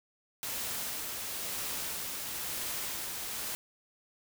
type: noise with tremolo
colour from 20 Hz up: white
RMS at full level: -36 dBFS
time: 0.43-3.55 s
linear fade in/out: 0 ms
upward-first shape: sine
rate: 1 Hz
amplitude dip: 25%
effects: none